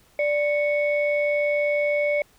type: tone pair together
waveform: sine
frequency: 587.2 / 2217 Hz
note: D5 / C#7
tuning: 0 / 0 cents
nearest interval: octave + major seventh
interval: 2300 cents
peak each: -20 / -25 dBFS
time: 0.19-2.22 s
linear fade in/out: 2 ms
effects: tanh soft clip ceiling -12 dBFS + pink hiss -58 dBFS RMS until 2.38 s